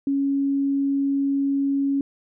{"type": "tone", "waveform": "sine", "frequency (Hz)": 277.2, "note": "C#4", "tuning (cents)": 0, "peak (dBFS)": -19, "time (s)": [0.07, 2.01], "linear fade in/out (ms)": 2, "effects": []}